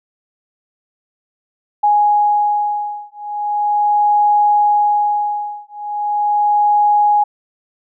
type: beating tone pair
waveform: sine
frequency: 830.6 / 830.99 Hz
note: G#5 / G#5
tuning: 0 / +1 cents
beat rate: 0.39 Hz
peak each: -15 dBFS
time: 1.83-7.24 s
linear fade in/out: 10 ms
effects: none